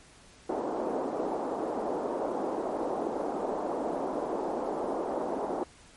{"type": "band-pass noise", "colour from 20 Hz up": "pink", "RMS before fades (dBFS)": -32, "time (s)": [0.49, 5.64], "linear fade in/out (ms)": 5, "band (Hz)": [290, 880], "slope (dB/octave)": 24, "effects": ["pink hiss -55 dBFS RMS until 5.96 s", "MP3 48 kbps"]}